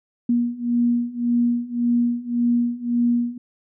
sine beating tone pair, 238.1 / 239.9 Hz, A#3 / A#3, +37 / +50 cents, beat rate 1.8 Hz, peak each -22 / -20 dBFS, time 0.29-3.38 s, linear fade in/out 5 ms, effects none

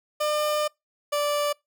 30% pulse tone pair in turn, 601 / 585.2 Hz, D5 / D5, +40 / -6 cents, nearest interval unison, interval 46 cents, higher first, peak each -20 dBFS, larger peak neither, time 0.2-0.68 / 1.12-1.53 s, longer first, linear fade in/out 10 ms, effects noise-tail reverb RT60 0.2 s tail -26 dB re dry

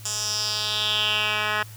10% pulse tone with band-pass filter sweep, 211.8 Hz, G#3, 34 cents sharp, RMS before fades -25 dBFS, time 0.05-1.63 s, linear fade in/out 5 ms, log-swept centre 6900 to 1900 Hz, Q 3.9, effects added 108 Hz sine -40 dBFS peak until 1.76 s + white hiss -47 dBFS RMS until 1.76 s

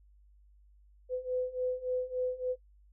sine beating tone pair, 503 / 506.5 Hz, B4 / B4, +32 / +44 cents, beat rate 3.5 Hz, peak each -35 / -33 dBFS, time 1.09-2.56 s, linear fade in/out 50 ms, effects noise-tail reverb RT60 0.1 s tail -18 dB re dry + added 50 Hz sine -58 dBFS peak until 2.92 s

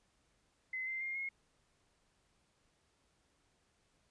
sine tone with pitch steps, 2045 / 2082 / 2120 / 2158 Hz, C7 / C7 / C7 / C#7, -40 / -9 / +22 / -47 cents, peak -37 dBFS, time 0.73-1.29 s, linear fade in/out 5 ms, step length 140 ms, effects pink hiss -75 dBFS RMS until 4.1 s + resampled to 22050 Hz

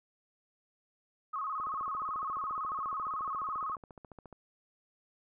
sine tone with vibrato, 1174.7 Hz, D6, in tune, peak -33 dBFS, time 1.33-3.76 s, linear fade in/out 10 ms, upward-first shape square, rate 18 Hz, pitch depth 120 cents each way
click train, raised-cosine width 1 ms, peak -35 dBFS, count 40, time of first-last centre 1.6-4.327 s, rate 14.3 Hz
effects none

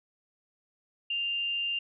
sine tone with amplitude modulation, 2794 Hz, F7, in tune, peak -27 dBFS, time 1.1-1.79 s, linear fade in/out 5 ms, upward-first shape sine, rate 246 Hz, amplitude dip 25%, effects none

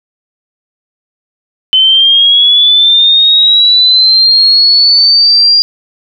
sine linear sweep, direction up, 3046 to 4802 Hz, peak -3 dBFS, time 1.73-5.62 s, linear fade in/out 0 ms, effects none

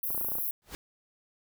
white high-pass noise, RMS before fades -32 dBFS, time 0.03-0.51 s, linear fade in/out 2 ms, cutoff 11000 Hz, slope 96 dB/octave
clicks, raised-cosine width 1 ms, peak -28 dBFS, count 9, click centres 0.105 / 0.147 / 0.178 / 0.212 / 0.247 / 0.286 / 0.319 / 0.354 / 0.385 s
pink noise with exponential growth, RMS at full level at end -37 dBFS, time 0.62-0.75 s, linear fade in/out 0 ms, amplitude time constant 28 ms
effects none

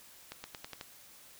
accelerating click train, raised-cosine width 0.2 ms, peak -24 dBFS, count 6, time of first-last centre 0.32-0.811 s, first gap 120 ms, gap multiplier 0.9, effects white hiss -56 dBFS RMS until 1.39 s

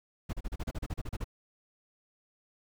brown noise bursts, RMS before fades -34 dBFS, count 13, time 0.29-1.244 s, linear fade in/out 10 ms, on 42 ms, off 34 ms, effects none

